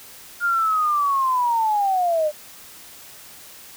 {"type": "linear sweep", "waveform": "sine", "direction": "down", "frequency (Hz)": [1423, 590], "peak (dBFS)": -17, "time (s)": [0.4, 2.32], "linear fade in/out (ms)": 50, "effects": ["white hiss -43 dBFS RMS until 3.76 s"]}